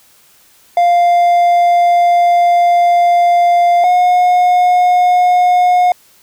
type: tone pair in turn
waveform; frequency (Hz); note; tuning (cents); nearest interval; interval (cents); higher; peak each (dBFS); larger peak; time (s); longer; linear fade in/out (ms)
triangle; 698.5 / 719.8; F5 / F#5; 0 / -48; minor second; 52; second; -5; neither; 0.77-3.84 / 3.84-5.92; first; 2
effects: white hiss -48 dBFS RMS until 6.22 s